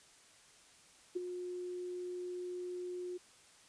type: tone with ADSR envelope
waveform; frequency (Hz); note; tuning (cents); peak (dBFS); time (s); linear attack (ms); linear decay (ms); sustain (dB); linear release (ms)
sine; 359.3; F4; +49; -31; 1.15-3.18; 16; 15; -8; 15
effects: white hiss -62 dBFS RMS until 3.68 s + resampled to 22050 Hz